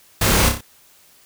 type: noise with echo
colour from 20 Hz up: pink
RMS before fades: -17 dBFS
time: 0.21-0.49 s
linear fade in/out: 5 ms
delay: 30 ms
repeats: 4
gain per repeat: -5 dB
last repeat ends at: 0.61 s
effects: white hiss -52 dBFS RMS until 1.25 s